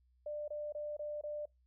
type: tone bursts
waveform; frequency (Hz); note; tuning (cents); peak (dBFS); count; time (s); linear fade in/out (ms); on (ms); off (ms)
sine; 595; D5; +22; -38; 5; 0.26-1.456; 5; 220; 24
effects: noise-tail reverb RT60 0.2 s tail -25 dB re dry + added 62 Hz sine -68 dBFS peak until 1.66 s